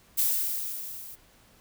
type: noise with level ramp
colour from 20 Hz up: violet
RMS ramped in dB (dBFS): -23 to -44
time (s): 0.17-1.16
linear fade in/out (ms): 20
effects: pink hiss -59 dBFS RMS until 1.6 s